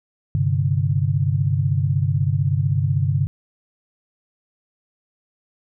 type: chord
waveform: sine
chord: G suspended fourth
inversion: none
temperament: equal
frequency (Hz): 98 / 130.81 / 146.83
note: G2 / C3 / D3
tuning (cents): 0 / 0 / 0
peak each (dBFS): -21 / -21 / -21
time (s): 0.35-3.27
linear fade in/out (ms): 0
effects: none